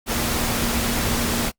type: tone in noise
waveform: sine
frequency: 234.6 Hz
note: A#3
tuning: 11 cents sharp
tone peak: -28 dBFS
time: 0.06-1.52 s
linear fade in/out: 50 ms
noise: pink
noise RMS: -23 dBFS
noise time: 0.06-1.52 s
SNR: -8 dB
effects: noise-tail reverb RT60 0.1 s tail -26 dB re dry + Opus 48 kbps